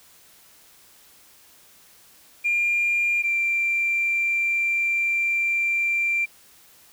sine tone pair in turn, 2400 / 2363 Hz, D7 / D7, +37 / +10 cents, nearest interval unison, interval 27 cents, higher first, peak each -18 / -19 dBFS, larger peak first, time 2.44-3.23 / 3.23-6.26 s, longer second, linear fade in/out 20 ms, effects tanh soft clip ceiling -15 dBFS + white hiss -53 dBFS RMS until 6.92 s

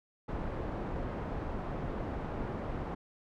pink low-pass noise, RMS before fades -37 dBFS, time 0.28-2.95 s, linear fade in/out 10 ms, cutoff 1000 Hz, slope 12 dB/octave, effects none

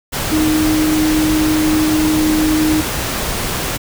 sine tone in noise, 310 Hz, D#4, 6 cents flat, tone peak -12 dBFS, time 0.31-2.82 s, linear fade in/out 20 ms, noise pink, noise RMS -20 dBFS, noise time 0.12-3.78 s, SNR +5 dB, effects none

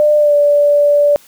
sine tone with pitch glide, 598 to 581.6 Hz, D5 to D5, +31 to -17 cents, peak -7 dBFS, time 0-1.16 s, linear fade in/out 0 ms, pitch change -48 cents, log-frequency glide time 0.17-0.35 s, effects white hiss -45 dBFS RMS until 1.27 s

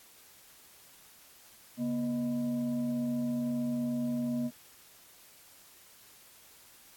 sine tone with frequency modulation, 240.2 Hz, B3, 48 cents flat, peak -29 dBFS, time 1.77-4.51 s, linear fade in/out 50 ms, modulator 378 Hz, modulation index 0.47, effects white hiss -57 dBFS RMS until 6.96 s + AAC 64 kbps

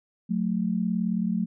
sine tone pair together, 182.4 / 220.9 Hz, F#3 / A3, -24 / +7 cents, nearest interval minor third, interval 331 cents, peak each -26 / -26 dBFS, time 0.29-1.46 s, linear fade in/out 20 ms, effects none

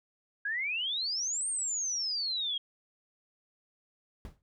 sine exponential two-way sweep, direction up then down, 1605 to 8870 to 3222 Hz, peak -30 dBFS, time 0.45-2.58 s, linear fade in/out 5 ms, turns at 1.48 s
brown noise with exponential decay, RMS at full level -39 dBFS, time 4.25-4.42 s, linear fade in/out 1 ms, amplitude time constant 35 ms
effects none

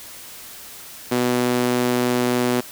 sawtooth tone with high-pass filter, 123.47 Hz, B2, in tune, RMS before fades -20 dBFS, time 1.11-2.61 s, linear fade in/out 10 ms, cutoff 280 Hz, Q 1.7, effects white hiss -39 dBFS RMS until 2.71 s

